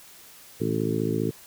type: harmonic tone with a mistuned harmonic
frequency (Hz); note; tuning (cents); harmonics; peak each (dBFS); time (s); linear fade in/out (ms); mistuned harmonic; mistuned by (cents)
55; A1; 0; 2 / 3 / 4 / 5 / 6 / 7 / 8; -31 / -31 / -31 / -31 / -31 / -31 / -31; 0.6-1.31; 10; 2; +76
effects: white hiss -49 dBFS RMS until 1.46 s